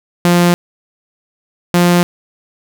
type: tone pair in turn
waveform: sawtooth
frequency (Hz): 174.7 / 175.36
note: F3 / F3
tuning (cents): +1 / +7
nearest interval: unison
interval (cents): 6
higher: second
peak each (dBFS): -4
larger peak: neither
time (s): 0.25-0.54 / 1.74-2.03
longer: neither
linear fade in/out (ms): 0
effects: none